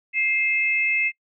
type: tone pair together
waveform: sine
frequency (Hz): 2108 / 2600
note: C7 / E7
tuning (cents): +12 / -24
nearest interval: major third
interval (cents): 364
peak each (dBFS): -22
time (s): 0.13-1.12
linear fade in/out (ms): 50
effects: noise-tail reverb RT60 0.1 s tail -23 dB re dry